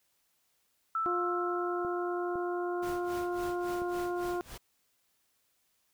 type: tone with exponential decay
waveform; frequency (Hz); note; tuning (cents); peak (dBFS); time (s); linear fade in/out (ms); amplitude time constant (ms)
sine; 1322; E6; +5; -28; 0.95-4.31; 2; 730
type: harmonic tone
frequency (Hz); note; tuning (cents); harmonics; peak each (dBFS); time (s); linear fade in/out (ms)
353.1; F4; +19; 1 / 2 / 3 / 4; -32 / -38 / -42 / -44; 1.06-4.41; 0
type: clicks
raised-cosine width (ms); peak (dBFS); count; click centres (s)
2; -31; 3; 1.849 / 2.356 / 3.819
type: noise with tremolo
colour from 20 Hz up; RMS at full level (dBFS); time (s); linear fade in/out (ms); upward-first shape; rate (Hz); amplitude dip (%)
pink; -45; 2.82-4.58; 10; sine; 3.6; 85
effects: white hiss -74 dBFS RMS until 5.93 s